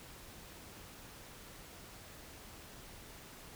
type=silence; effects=pink hiss -53 dBFS RMS until 3.55 s